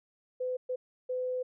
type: tone bursts at uneven times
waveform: sine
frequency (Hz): 506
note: B4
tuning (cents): +42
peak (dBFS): -30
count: 3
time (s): 0.4-0.57 / 0.69-0.76 / 1.09-1.43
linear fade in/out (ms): 10
effects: none